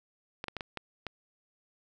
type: clicks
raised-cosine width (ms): 0.3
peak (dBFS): -20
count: 6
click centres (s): 0.441 / 0.483 / 0.567 / 0.608 / 0.773 / 1.067
effects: none